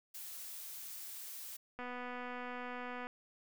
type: noise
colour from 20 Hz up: blue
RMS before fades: -47 dBFS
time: 0.14-1.57 s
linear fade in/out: 10 ms
type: click train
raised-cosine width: 0.5 ms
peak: -30 dBFS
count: 317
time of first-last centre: 1.79-3.069 s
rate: 247 Hz
effects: none